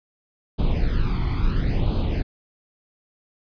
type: noise with flanger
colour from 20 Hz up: brown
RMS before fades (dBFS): -21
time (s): 0.58-2.23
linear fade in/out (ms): 20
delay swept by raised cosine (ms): 0.26 to 0.92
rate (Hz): 0.73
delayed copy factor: +0.8
effects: resampled to 11025 Hz